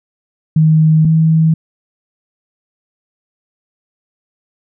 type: tone pair in turn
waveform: sine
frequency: 157.3 / 160.23 Hz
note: D#3 / E3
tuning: +19 / -49 cents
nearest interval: unison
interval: 32 cents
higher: second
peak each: -6 / -7 dBFS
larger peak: first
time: 0.56-1.05 / 1.05-1.54 s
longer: neither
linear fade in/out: 5 ms
effects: none